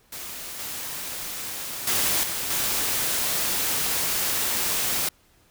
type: noise with level steps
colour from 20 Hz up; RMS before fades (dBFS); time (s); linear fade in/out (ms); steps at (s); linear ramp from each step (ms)
white; -36 / -33 / -23 / -29 / -25; 0.12-5.09; 5; 0.59 / 1.87 / 2.23 / 2.5; 5
effects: pink hiss -60 dBFS RMS until 5.5 s